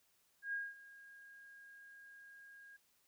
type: tone with ADSR envelope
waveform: sine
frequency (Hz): 1629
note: G#6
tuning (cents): -34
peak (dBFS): -36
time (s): 0.42-2.77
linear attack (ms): 110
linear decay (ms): 210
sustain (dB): -19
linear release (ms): 12
effects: white hiss -75 dBFS RMS until 3.07 s